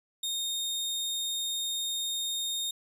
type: tone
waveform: sawtooth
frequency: 3688 Hz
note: A#7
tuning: 19 cents flat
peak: -27 dBFS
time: 0.23-2.71 s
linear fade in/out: 5 ms
effects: resampled to 32000 Hz